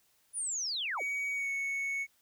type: linear sweep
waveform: sine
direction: down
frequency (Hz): 9956 to 214.5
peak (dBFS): -32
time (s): 0.33-1.03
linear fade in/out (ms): 50
type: tone with pitch glide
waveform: triangle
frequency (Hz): 2256 to 2213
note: C#7 to C#7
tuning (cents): +30 to -3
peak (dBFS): -30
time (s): 0.97-2.07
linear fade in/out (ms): 50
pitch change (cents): -33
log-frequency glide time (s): 1.32-1.5
effects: white hiss -70 dBFS RMS until 2.21 s